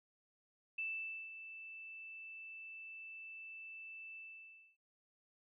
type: tone with ADSR envelope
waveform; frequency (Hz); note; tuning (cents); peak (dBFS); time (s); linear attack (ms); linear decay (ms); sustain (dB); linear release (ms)
sine; 2646; E7; +6; -37; 0.78-4.77; 7; 510; -11; 600
effects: none